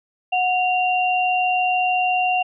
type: tone pair together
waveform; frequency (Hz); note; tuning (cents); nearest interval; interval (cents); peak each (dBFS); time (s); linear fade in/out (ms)
sine; 733 / 2767; F#5 / F7; -16 / -17; octave + major seventh; 2299; -18 / -22; 0.32-2.43; 10
effects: none